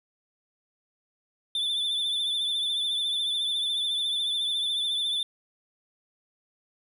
triangle tone with vibrato, 3520 Hz, A7, in tune, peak -24 dBFS, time 1.55-5.23 s, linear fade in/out 2 ms, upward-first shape triangle, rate 14 Hz, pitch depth 53 cents each way, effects none

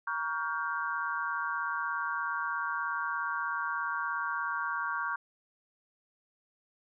sine chord, G half-diminished seventh, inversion first, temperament just, 940.8 / 1128.9 / 1411.2 / 1568 Hz, Bb5 / Db6 / F6 / G6, +16 / +31 / +18 / 0 cents, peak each -38 / -35 / -36 / -36 dBFS, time 0.07-5.16 s, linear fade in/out 5 ms, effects none

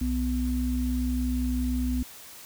sine tone pair together, 62.6 / 250.4 Hz, B1 / B3, +24 / +24 cents, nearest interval 2 octaves, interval 2400 cents, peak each -27 dBFS, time 0.01-2.03 s, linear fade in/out 5 ms, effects white hiss -46 dBFS RMS until 2.45 s

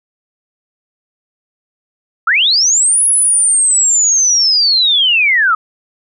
sine linear two-way sweep, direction up then down, 1231 to 10548 to 1231 Hz, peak -8 dBFS, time 2.27-5.55 s, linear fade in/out 5 ms, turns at 3.05 s, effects none

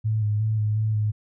sine tone with pitch steps, 109.2 / 105.2 / 109.3 / 106.4 / 108.9 / 106.4 Hz, A2 / G#2 / A2 / G#2 / A2 / G#2, -13 / +23 / -11 / +42 / -17 / +42 cents, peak -20 dBFS, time 0.04-1.12 s, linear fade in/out 20 ms, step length 180 ms, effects none

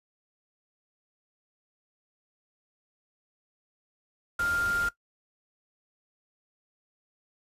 sine tone in noise, 1400 Hz, F6, 4 cents sharp, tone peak -25 dBFS, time 4.39-4.89 s, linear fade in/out 5 ms, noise pink, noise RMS -39 dBFS, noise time 4.39-4.89 s, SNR +11 dB, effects noise-tail reverb RT60 0.1 s tail -17 dB re dry + resampled to 32000 Hz

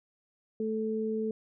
sine tone pair together, 218.9 / 437.8 Hz, A3 / A4, -9 / -9 cents, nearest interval octave, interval 1200 cents, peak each -32 / -31 dBFS, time 0.6-1.31 s, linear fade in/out 2 ms, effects none

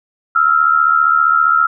sine tone pair together, 1308.9 / 1384 Hz, E6 / F6, -13 / -16 cents, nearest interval minor second, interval 97 cents, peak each -12 dBFS, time 0.35-1.67 s, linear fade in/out 10 ms, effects none

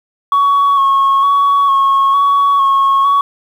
sine tone with vibrato, 1108.7 Hz, C#6, in tune, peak -6 dBFS, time 0.32-3.21 s, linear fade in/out 2 ms, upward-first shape square, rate 1.1 Hz, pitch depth 22 cents each way, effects tanh soft clip ceiling -6 dBFS + 7-bit

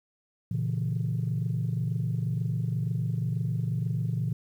sine chord, A# diminished, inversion none, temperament equal, 116.54 / 138.59 / 164.81 Hz, A#2 / C#3 / E3, 0 / 0 / 0 cents, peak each -28 / -31 / -30 dBFS, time 0.51-4.33 s, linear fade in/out 5 ms, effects tanh soft clip ceiling -20 dBFS + 10-bit

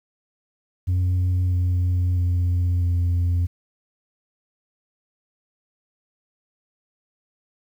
sine tone with pitch steps, 90.7 / 89.55 / 88.42 / 87.31 Hz, F#2 / F2 / F2 / F2, -34 / +44 / +22 / 0 cents, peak -15 dBFS, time 0.87-3.47 s, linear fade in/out 20 ms, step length 650 ms, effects tanh soft clip ceiling -17 dBFS + 9-bit

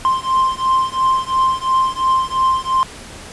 triangle beating tone pair, 1046.5 / 1049.4 Hz, C6 / C6, 0 / +5 cents, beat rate 2.9 Hz, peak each -15 dBFS, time 0.05-2.83 s, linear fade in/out 0 ms, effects pink hiss -35 dBFS RMS until 3.32 s + resampled to 24000 Hz

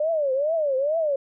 sine tone with vibrato, 587.3 Hz, D5, in tune, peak -20 dBFS, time 0-1.16 s, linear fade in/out 5 ms, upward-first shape triangle, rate 2.3 Hz, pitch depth 240 cents each way, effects none

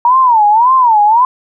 sine tone with vibrato, 932.3 Hz, A#5, in tune, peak -5 dBFS, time 0.05-1.25 s, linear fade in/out 2 ms, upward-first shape sine, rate 1.8 Hz, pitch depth 210 cents each way, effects none

